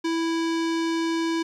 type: tone with low-pass filter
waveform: square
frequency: 329.6 Hz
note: E4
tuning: in tune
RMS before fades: -25 dBFS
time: 0.04-1.43 s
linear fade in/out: 10 ms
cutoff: 5500 Hz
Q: 1.1
effects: 10-bit